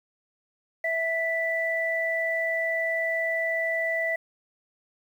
sine tone pair together, 657.2 / 1975.5 Hz, E5 / B6, -5 / 0 cents, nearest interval octave + perfect fifth, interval 1905 cents, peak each -28 / -26 dBFS, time 0.84-4.16 s, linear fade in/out 5 ms, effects 9-bit

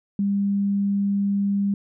sine tone, 200 Hz, G3, 35 cents sharp, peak -19 dBFS, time 0.19-1.74 s, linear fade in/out 2 ms, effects none

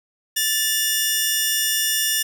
10% pulse tone pair together, 1759.4 / 2864 Hz, A6 / F7, -1 / +43 cents, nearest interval minor sixth, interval 844 cents, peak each -13 dBFS, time 0.36-2.23 s, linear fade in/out 10 ms, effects none

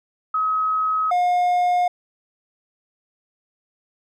sine / triangle tone pair in turn, 1274 / 715 Hz, D#6 / F5, +41 / +41 cents, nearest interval minor seventh, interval 1000 cents, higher first, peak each -18 / -14 dBFS, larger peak second, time 0.34-1.11 / 1.11-1.88 s, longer neither, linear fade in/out 5 ms, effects none

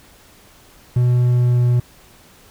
triangle tone with pitch glide, 123.1 to 122.18 Hz, B2 to B2, -5 to -18 cents, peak -10 dBFS, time 0.96-1.8 s, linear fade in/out 5 ms, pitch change -13 cents, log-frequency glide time 1.22-1.66 s, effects pink hiss -48 dBFS RMS until 2.5 s

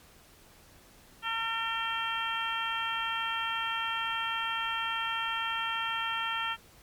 harmonic tone with a mistuned harmonic, 453.7 Hz, A#4, 47 cents flat, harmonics 2 / 3 / 4 / 5 / 6 / 7, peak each -37 / -34 / -37 / -42 / -38 / -36 dBFS, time 1.22-6.57 s, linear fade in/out 50 ms, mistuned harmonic 5, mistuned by +43 cents, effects pink hiss -57 dBFS RMS until 6.82 s + MP3 96 kbps

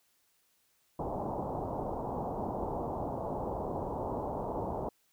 white low-pass noise, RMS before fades -36 dBFS, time 0.99-4.89 s, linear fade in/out 5 ms, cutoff 940 Hz, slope 48 dB/octave, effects white hiss -72 dBFS RMS until 5.12 s

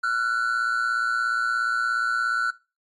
triangle tone pair together, 1363 / 1480 Hz, F6 / F#6, -43 / 0 cents, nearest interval minor second, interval 143 cents, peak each -22 dBFS, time 0.03-2.51 s, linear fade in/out 10 ms, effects noise-tail reverb RT60 0.3 s tail -21 dB re dry + MP3 48 kbps

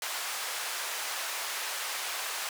pink band-pass noise, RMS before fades -35 dBFS, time 0.02-2.49 s, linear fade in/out 2 ms, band 920 to 15000 Hz, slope 12 dB/octave, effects high-pass 400 Hz 12 dB/octave

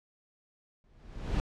brown noise with exponential growth, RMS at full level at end -26 dBFS, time 0.84-1.4 s, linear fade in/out 1 ms, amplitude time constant 120 ms, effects low-pass 6000 Hz 12 dB/octave

